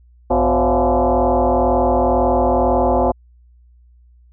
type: tone with frequency modulation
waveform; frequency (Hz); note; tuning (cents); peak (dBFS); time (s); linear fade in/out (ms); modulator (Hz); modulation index
sine; 98; G2; 0; -12; 0.3-3.12; 10; 154; 5.2
effects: added 60 Hz sine -46 dBFS peak until 4.32 s